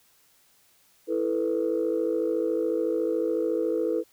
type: chord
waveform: sine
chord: E suspended fourth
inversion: none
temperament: equal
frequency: 329.6 / 440 / 493.9 Hz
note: E4 / A4 / B4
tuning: 0 / 0 / 0 cents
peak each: -27 dBFS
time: 1.07-4.04 s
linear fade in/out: 50 ms
effects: tanh soft clip ceiling -16 dBFS + white hiss -62 dBFS RMS until 4.12 s